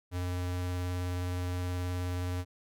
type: tone with vibrato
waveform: square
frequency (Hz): 89.7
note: F2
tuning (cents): +47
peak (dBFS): -32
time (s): 0.11-2.45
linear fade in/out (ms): 50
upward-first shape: sine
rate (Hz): 19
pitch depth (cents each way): 11
effects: none